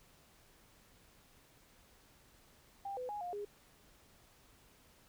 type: tone with pitch steps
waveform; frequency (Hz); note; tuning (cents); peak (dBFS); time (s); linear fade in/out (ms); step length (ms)
sine; 794 / 502 / 829 / 709 / 410.7; G5 / B4 / G#5 / F5 / G#4; +22 / +28 / -3 / +26 / -19; -39; 2.85-3.45; 5; 120
effects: pink hiss -65 dBFS RMS until 5.08 s